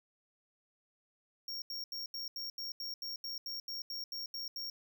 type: tone bursts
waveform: square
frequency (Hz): 5540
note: F8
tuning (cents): -15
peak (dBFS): -39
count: 15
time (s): 1.48-4.7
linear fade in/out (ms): 2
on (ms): 140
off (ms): 80
effects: none